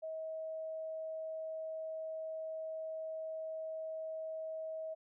sine tone, 638 Hz, D#5, 43 cents sharp, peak -39 dBFS, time 0.02-4.95 s, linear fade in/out 20 ms, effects none

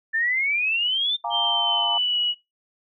sine exponential sweep, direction up, 1760 to 3628 Hz, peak -20 dBFS, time 0.13-1.17 s, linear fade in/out 20 ms
sine chord, Bb dominant seventh, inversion second, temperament equal, 698.5 / 830.6 / 932.3 / 1174.7 Hz, F5 / Ab5 / Bb5 / D6, 0 / 0 / 0 / 0 cents, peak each -30 / -30 / -28 / -34 dBFS, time 1.24-1.98 s, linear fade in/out 5 ms
sine tone with pitch glide, 3151 to 2923 Hz, G7 to F#7, +8 to -22 cents, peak -20 dBFS, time 1.3-2.35 s, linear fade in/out 50 ms, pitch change -130 cents, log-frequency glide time 1.42-2.19 s
effects noise-tail reverb RT60 0.2 s tail -21 dB re dry

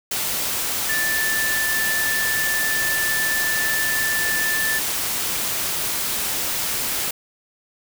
sine tone in noise, 1760 Hz, A6, in tune, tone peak -21 dBFS, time 0.89-4.79 s, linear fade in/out 5 ms, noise white, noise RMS -24 dBFS, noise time 0.11-7.11 s, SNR 0 dB, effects none

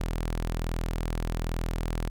sawtooth tone, 41.2 Hz, E1, in tune, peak -24 dBFS, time 0-2.1 s, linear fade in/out 10 ms, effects none

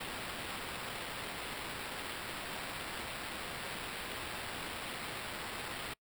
white noise with sample-and-hold, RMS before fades -42 dBFS, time 0-5.94 s, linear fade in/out 10 ms, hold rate 6300 Hz, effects noise-tail reverb RT60 0.1 s tail -25 dB re dry

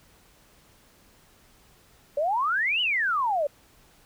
sine exponential two-way sweep, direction up then down, 552 to 3038 to 552 Hz, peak -22 dBFS, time 2.17-3.47 s, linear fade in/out 5 ms, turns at 2.81 s, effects pink hiss -58 dBFS RMS until 4.05 s

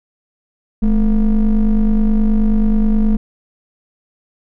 triangle ring-modulated tone, 119.5 Hz, A#2, 43 cents sharp, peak -5 dBFS, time 0.82-3.17 s, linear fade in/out 10 ms, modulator 94.8 Hz, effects none

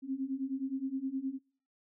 sine beating tone pair, 261.6 / 271.2 Hz, C4 / C#4, 0 / -38 cents, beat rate 9.6 Hz, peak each -37 / -35 dBFS, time 0.02-1.39 s, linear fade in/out 50 ms, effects noise-tail reverb RT60 0.5 s tail -26 dB re dry

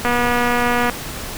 click train, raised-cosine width 0.5 ms, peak -4 dBFS, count 206, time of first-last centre 0.05-0.897 s, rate 242 Hz, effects pink hiss -29 dBFS RMS until 1.37 s

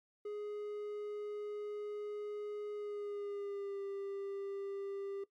triangle tone with pitch glide, 416.6 to 396.2 Hz, G#4 to G4, +5 to +18 cents, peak -37 dBFS, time 0.25-5.24 s, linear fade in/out 5 ms, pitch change -87 cents, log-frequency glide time 2.74-3.82 s, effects noise-tail reverb RT60 0.1 s tail -17 dB re dry + MP3 64 kbps

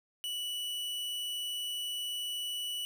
45% pulse tone, 2953 Hz, F#7, 4 cents flat, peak -34 dBFS, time 0.24-2.85 s, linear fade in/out 0 ms, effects none

